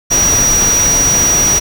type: tone in noise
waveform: sine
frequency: 5780 Hz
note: F#8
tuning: 41 cents flat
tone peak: -9 dBFS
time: 0.1-1.6 s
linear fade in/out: 20 ms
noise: pink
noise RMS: -17 dBFS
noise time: 0.1-1.6 s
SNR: +5 dB
effects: none